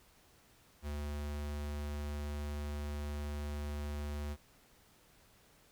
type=tone; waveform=square; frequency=73.42 Hz; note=D2; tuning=in tune; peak=-38 dBFS; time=0.82-4.37 s; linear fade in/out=50 ms; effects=pink hiss -65 dBFS RMS until 5.71 s